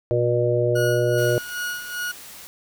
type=harmonic tone; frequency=120.6 Hz; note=B2; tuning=41 cents flat; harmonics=1 / 3 / 4 / 5; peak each=-23 / -23 / -23 / -23 dBFS; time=0.11-1.38 s; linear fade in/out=0 ms
type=tone with tremolo; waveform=40% pulse; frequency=1451 Hz; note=F#6; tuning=34 cents flat; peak=-24 dBFS; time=0.75-2.12 s; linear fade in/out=10 ms; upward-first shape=sine; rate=2.5 Hz; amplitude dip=65%
type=noise; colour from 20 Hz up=white; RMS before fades=-41 dBFS; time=1.18-2.47 s; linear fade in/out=0 ms
effects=none